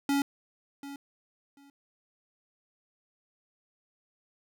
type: tone with echo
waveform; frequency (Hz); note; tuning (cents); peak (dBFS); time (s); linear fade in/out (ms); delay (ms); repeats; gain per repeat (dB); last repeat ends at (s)
square; 280.3; C#4; +19; -25; 0.09-0.22; 2; 740; 2; -15; 1.7
effects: none